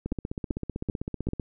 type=two click trains; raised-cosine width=3 ms; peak=-18 / -15 dBFS; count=22 / 4; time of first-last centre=0.06-1.398 / 0.12-1.287 s; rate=15.7 / 2.57 Hz; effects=none